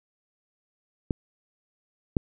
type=clicks; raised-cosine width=3 ms; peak=-12 / -9 dBFS; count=2; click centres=1.108 / 2.168 s; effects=none